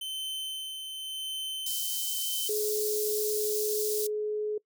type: tone with tremolo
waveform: 45% pulse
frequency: 3075 Hz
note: G7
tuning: 34 cents flat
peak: -32 dBFS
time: 0.01-2.48 s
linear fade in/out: 5 ms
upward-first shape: sine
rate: 0.89 Hz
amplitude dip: 40%
type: high-pass noise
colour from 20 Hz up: white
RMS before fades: -33 dBFS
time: 1.66-4.07 s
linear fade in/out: 5 ms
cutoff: 4600 Hz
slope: 24 dB/octave
type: tone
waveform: sine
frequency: 423.5 Hz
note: G#4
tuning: 34 cents sharp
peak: -28 dBFS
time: 2.49-4.58 s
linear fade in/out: 5 ms
effects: noise-tail reverb RT60 0.1 s tail -23 dB re dry